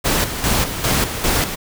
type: noise with tremolo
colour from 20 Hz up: pink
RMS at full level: -17 dBFS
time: 0.04-1.56 s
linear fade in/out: 20 ms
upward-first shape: square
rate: 2.5 Hz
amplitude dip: 60%
effects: none